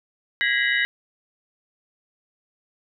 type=tone cluster; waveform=sine; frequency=1643 / 1916 / 2045 / 2952 / 3795 Hz; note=G#6 / A#6 / C7 / F#7 / A#7; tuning=-19 / +47 / -40 / -5 / +30 cents; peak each=-24 / -23 / -25 / -30 / -30 dBFS; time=0.41-0.85 s; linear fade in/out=0 ms; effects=none